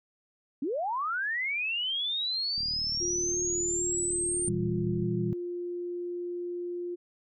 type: linear sweep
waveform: sine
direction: up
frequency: 246.9 to 8930 Hz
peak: -28 dBFS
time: 0.62-4.49 s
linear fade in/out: 5 ms
type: click train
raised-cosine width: 5 ms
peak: -33 dBFS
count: 94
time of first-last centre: 2.58-5.027 s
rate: 38 Hz
type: tone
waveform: sine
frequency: 351.4 Hz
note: F4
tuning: 11 cents sharp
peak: -32 dBFS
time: 3-6.96 s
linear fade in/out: 20 ms
type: chord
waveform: sine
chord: E diminished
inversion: second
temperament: just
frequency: 118.67 / 164.81 / 197.78 Hz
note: Bb2 / E3 / G3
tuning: +31 / 0 / +16 cents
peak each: -32 dBFS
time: 4.48-5.33 s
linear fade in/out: 0 ms
effects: none